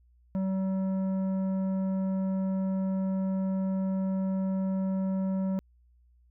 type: tone with tanh clipping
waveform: sine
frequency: 190.5 Hz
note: G3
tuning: 49 cents flat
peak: -28 dBFS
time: 0.35-5.59 s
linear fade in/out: 0 ms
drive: 10 dB
effects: added 60 Hz sine -59 dBFS peak until 6.3 s